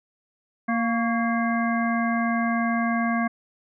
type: harmonic tone with a mistuned harmonic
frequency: 232.3 Hz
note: A#3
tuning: 6 cents flat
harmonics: 1 / 3 / 5 / 7 / 9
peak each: -23 / -28 / -30 / -31 / -33 dBFS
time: 0.68-3.28 s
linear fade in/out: 10 ms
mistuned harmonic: 5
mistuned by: -54 cents
effects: none